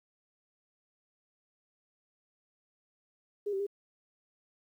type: tone with pitch steps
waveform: sine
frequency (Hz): 410.7 / 388.2 / 402.7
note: G#4 / G4 / G4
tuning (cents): -19 / -17 / +47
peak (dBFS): -30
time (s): 3.46-3.667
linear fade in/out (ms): 10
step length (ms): 69
effects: 11-bit